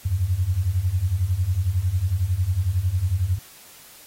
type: beating tone pair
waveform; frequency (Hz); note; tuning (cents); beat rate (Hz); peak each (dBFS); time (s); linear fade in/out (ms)
sine; 84.7 / 95.7; E2 / G2; +48 / -41; 11; -24 / -21; 0.05-3.39; 10
effects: white hiss -47 dBFS RMS until 4.06 s + AAC 48 kbps